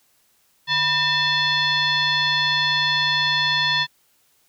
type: tone with frequency modulation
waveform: sine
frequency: 2637 Hz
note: E7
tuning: in tune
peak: -17 dBFS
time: 0.67-3.87 s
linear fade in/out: 50 ms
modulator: 829 Hz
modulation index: 2
effects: white hiss -62 dBFS RMS until 4.48 s